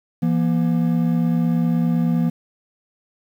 triangle tone pair together, 168.64 / 238.5 Hz, E3 / A#3, +40 / +40 cents, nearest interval tritone, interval 600 cents, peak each -16 / -18 dBFS, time 0.22-2.3 s, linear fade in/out 10 ms, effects 8-bit

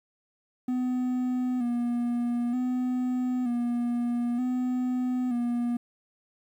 triangle tone with vibrato, 245.5 Hz, B3, 10 cents flat, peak -23 dBFS, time 0.68-5.77 s, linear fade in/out 5 ms, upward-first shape square, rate 0.54 Hz, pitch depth 41 cents each way, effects 10-bit

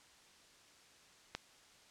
click, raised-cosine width 0.2 ms, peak -21 dBFS, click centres 1.35 s, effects white hiss -63 dBFS RMS until 1.9 s + low-pass 7000 Hz 12 dB/octave

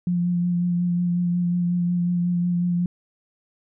sine tone with vibrato, 175.5 Hz, F3, 9 cents sharp, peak -19 dBFS, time 0.07-2.86 s, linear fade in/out 2 ms, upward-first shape sine, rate 5.5 Hz, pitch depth 18 cents each way, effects none

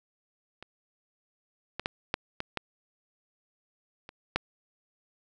clicks, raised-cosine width 0.3 ms, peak -27 / -17 / -12 / -10 / -16 / -14 / -27 / -9 dBFS, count 8, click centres 0.626 / 1.796 / 1.859 / 2.141 / 2.404 / 2.573 / 4.091 / 4.36 s, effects none

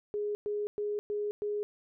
sine tone bursts, 415.3 Hz, G#4, in tune, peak -30 dBFS, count 5, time 0.14-1.63 s, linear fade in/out 0 ms, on 210 ms, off 110 ms, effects none

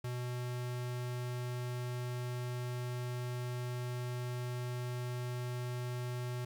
square tone, 123.47 Hz, B2, in tune, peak -37 dBFS, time 0.04-6.45 s, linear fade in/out 5 ms, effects 11-bit

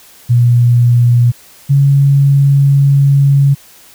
sine tone pair in turn, 120.6 / 139.57 Hz, B2 / C#3, -41 / +12 cents, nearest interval minor third, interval 253 cents, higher second, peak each -5 dBFS, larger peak neither, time 0.29-1.32 / 1.69-3.55 s, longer second, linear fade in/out 20 ms, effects white hiss -41 dBFS RMS until 3.94 s

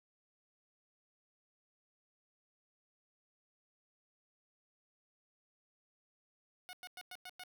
10% pulse tone bursts, 729 Hz, F#5, 26 cents flat, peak -38 dBFS, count 6, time 6.69-7.436 s, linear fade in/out 0 ms, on 41 ms, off 100 ms, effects none

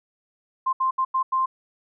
sine tone bursts at uneven times, 1048 Hz, C6, 2 cents sharp, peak -19 dBFS, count 5, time 0.66-0.73 / 0.8-0.91 / 0.98-1.05 / 1.14-1.23 / 1.32-1.46 s, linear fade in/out 10 ms, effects none

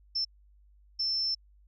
sine tone bursts at uneven times, 5330 Hz, E8, 18 cents sharp, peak -27 dBFS, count 2, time 0.15-0.25 / 0.99-1.35 s, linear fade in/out 10 ms, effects added 50 Hz sine -57 dBFS peak until 1.67 s

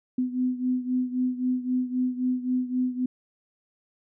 sine beating tone pair, 251.6 / 255.4 Hz, B3 / C4, +32 / -42 cents, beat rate 3.8 Hz, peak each -25 / -29 dBFS, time 0.18-3.06 s, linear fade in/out 5 ms, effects none

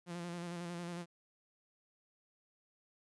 sawtooth tone with vibrato, 173.2 Hz, F3, 14 cents flat, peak -37 dBFS, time 0.06-1.06 s, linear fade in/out 50 ms, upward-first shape square, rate 11 Hz, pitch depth 29 cents each way, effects resampled to 24000 Hz + 13-bit

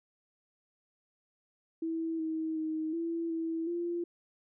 sine tone with pitch steps, 326.5 / 318.9 / 314.8 / 333.5 / 327.1 / 344.5 Hz, E4 / D#4 / D#4 / E4 / E4 / F4, -17 / +43 / +20 / +20 / -13 / -24 cents, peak -31 dBFS, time 1.82-4.04 s, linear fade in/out 5 ms, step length 370 ms, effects none

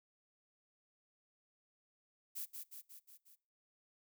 violet noise with echo, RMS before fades -43 dBFS, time 2.35-2.46 s, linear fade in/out 20 ms, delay 180 ms, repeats 5, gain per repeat -4 dB, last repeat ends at 3.36 s, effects noise-tail reverb RT60 0.4 s tail -22 dB re dry

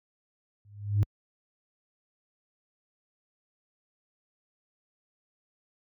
sine tone with exponential growth, 102.5 Hz, G#2, 22 cents flat, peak -15 dBFS, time 0.65-1.03 s, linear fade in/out 0 ms, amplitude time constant 82 ms, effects tanh soft clip ceiling -17 dBFS + high-pass 60 Hz 12 dB/octave

